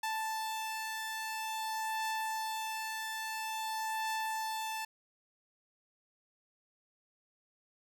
sawtooth beating tone pair, 880 / 880.49 Hz, A5 / A5, 0 / +1 cents, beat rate 0.49 Hz, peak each -40 / -32 dBFS, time 0.03-4.85 s, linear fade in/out 5 ms, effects none

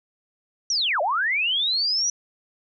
sine linear two-way sweep, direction down then up, 5920 to 551 to 5920 Hz, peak -20 dBFS, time 0.7-2.1 s, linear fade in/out 2 ms, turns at 1.01 s, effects none

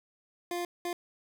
25% pulse tone bursts at uneven times, 349.8 Hz, F4, 3 cents sharp, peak -28 dBFS, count 2, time 0.51-0.65 / 0.85-0.93 s, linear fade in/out 2 ms, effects 10-bit

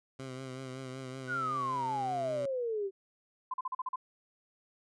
15% pulse tone with vibrato, 130.81 Hz, C3, in tune, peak -34 dBFS, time 0.19-2.46 s, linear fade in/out 5 ms, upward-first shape triangle, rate 5.3 Hz, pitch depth 46 cents each way
sine exponential sweep, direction down, 1500 to 379.2 Hz, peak -31 dBFS, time 1.27-2.91 s, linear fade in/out 50 ms
sine tone bursts, 1025 Hz, C6, 36 cents flat, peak -32 dBFS, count 7, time 3.51-3.959 s, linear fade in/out 5 ms, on 29 ms, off 41 ms
effects resampled to 22050 Hz

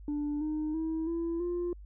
sine tone with pitch steps, 293.7 / 306.9 / 320.7 / 335 / 350.1 Hz, D4 / D#4 / E4 / E4 / F4, 0 / -24 / -48 / +28 / +4 cents, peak -28 dBFS, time 0.08-1.73 s, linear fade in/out 2 ms, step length 330 ms, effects tanh soft clip ceiling -28 dBFS + added 50 Hz sine -45 dBFS peak until 1.85 s

